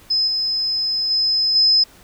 sine tone with level steps, 5100 Hz, D#8, 42 cents sharp, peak -15 / -18 / -15 / -11 dBFS, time 0.1-1.84 s, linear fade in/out 10 ms, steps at 0.27 / 1.1 / 1.55 s, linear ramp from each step 10 ms, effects pink hiss -48 dBFS RMS until 2.03 s

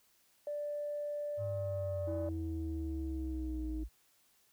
sine tone, 587.3 Hz, D5, in tune, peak -35 dBFS, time 0.47-2.29 s, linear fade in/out 2 ms
sine linear sweep, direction down, 104.1 to 54.2 Hz, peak -36 dBFS, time 1.37-3.89 s, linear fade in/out 50 ms
sine tone with pitch glide, 324.3 to 313.3 Hz, E4 to D#4, -28 to +12 cents, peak -38 dBFS, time 2.07-3.84 s, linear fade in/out 10 ms, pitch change -60 cents, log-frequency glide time 3.04-3.58 s
effects tanh soft clip ceiling -29 dBFS + white hiss -70 dBFS RMS until 4.52 s

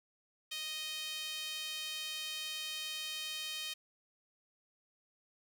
sawtooth tone with high-pass filter, 622.3 Hz, D#5, in tune, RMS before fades -41 dBFS, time 0.51-3.74 s, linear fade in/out 10 ms, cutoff 3100 Hz, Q 2.5, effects none

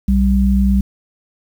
sine tone pair together, 61.74 / 196.01 Hz, B1 / G3, 0 / 0 cents, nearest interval octave + minor sixth, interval 2000 cents, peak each -13 dBFS, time 0.08-0.81 s, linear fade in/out 5 ms, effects 7-bit

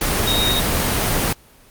sine tone in noise, 3749 Hz, A#7, 9 cents sharp, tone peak -18 dBFS, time 0.27-0.6 s, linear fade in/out 5 ms, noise pink, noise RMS -19 dBFS, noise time 0.01-1.33 s, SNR -2 dB, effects pink hiss -49 dBFS RMS until 1.7 s + Opus 24 kbps

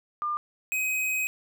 sine / square tone pair in turn, 1200 / 2524 Hz, D6 / D#7, +37 / +24 cents, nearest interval octave + minor second, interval 1287 cents, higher second, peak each -26 dBFS, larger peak neither, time 0.22-0.37 / 0.72-1.27 s, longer second, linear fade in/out 0 ms, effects none

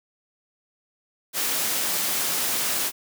white noise, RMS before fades -25 dBFS, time 1.33-2.92 s, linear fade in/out 50 ms, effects high-pass 150 Hz 12 dB/octave

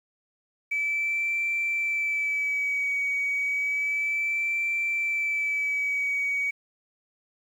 sine tone with vibrato, 2300 Hz, D7, 37 cents flat, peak -23 dBFS, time 0.71-6.51 s, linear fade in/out 10 ms, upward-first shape sine, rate 0.31 Hz, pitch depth 32 cents each way, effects tanh soft clip ceiling -20 dBFS + 9-bit

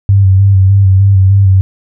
sine tone with vibrato, 97 Hz, G2, 18 cents flat, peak -3 dBFS, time 0.09-1.61 s, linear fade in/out 0 ms, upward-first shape square, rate 3.3 Hz, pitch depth 32 cents each way, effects none

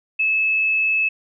sine tone, 2602 Hz, E7, 23 cents flat, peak -16 dBFS, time 0.19-1.09 s, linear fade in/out 10 ms, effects none

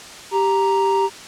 triangle tone pair together, 392 / 932.3 Hz, G4 / A#5, 0 / 0 cents, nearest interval octave + minor third, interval 1500 cents, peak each -16 dBFS, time 0.31-1.1 s, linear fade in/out 50 ms, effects white hiss -37 dBFS RMS until 1.27 s + low-pass 7000 Hz 12 dB/octave

